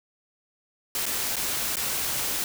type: noise with dropouts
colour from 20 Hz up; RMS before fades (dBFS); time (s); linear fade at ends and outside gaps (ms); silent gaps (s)
white; -28; 0.95-2.44; 1; 1.056-1.064 / 1.358-1.366 / 1.757-1.768
effects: none